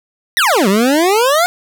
25% pulse exponential two-way sweep, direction down then up, 2000 to 185 to 734 Hz, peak -6 dBFS, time 0.37-1.46 s, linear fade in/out 0 ms, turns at 0.68 s, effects none

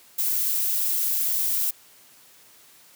violet noise, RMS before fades -24 dBFS, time 0.18-1.71 s, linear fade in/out 10 ms, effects white hiss -53 dBFS RMS until 2.95 s + high-pass 100 Hz 12 dB/octave

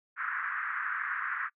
white band-pass noise, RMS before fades -34 dBFS, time 0.16-1.5 s, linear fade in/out 50 ms, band 1200 to 1800 Hz, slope 48 dB/octave, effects noise-tail reverb RT60 0.1 s tail -26 dB re dry

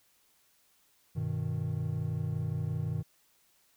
triangle chord, G augmented, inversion none, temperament equal, 98 / 123.47 / 155.56 Hz, G2 / B2 / D#3, 0 / 0 / 0 cents, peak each -34 / -33 / -32 dBFS, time 1.15-3.03 s, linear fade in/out 20 ms, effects white hiss -68 dBFS RMS until 3.76 s

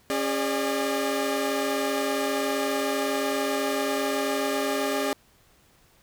sawtooth tone cluster, 274.7 / 408.2 / 597 Hz, C#4 / G#4 / D5, -16 / -30 / +28 cents, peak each -25 dBFS, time 0.1-5.13 s, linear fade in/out 0 ms, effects pink hiss -60 dBFS RMS until 6.02 s

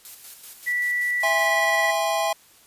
blue noise with tremolo, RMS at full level -39 dBFS, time 0.05-1.47 s, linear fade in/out 0 ms, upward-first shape square, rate 5.2 Hz, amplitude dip 50%
sine tone, 1959 Hz, B6, 15 cents flat, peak -21 dBFS, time 0.66-1.92 s, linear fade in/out 20 ms
square chord, E augmented, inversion none, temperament equal with one note detuned, 659.3 / 815.9 / 1046.5 Hz, E5 / G#5 / B#5, 0 / -31 / 0 cents, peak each -25 / -26 / -29 dBFS, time 1.23-2.33 s, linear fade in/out 5 ms
effects white hiss -54 dBFS RMS until 2.66 s + resampled to 32000 Hz

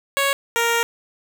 10% pulse tone pair in turn, 554.4 / 466.2 Hz, C#5 / A#4, 0 / 0 cents, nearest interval minor third, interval 300 cents, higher first, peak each -9 dBFS, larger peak neither, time 0.17-0.33 / 0.56-0.83 s, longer second, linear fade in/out 0 ms, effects none

